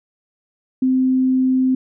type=tone; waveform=sine; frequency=259 Hz; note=C4; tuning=17 cents flat; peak=-13 dBFS; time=0.82-1.75 s; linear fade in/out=5 ms; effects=none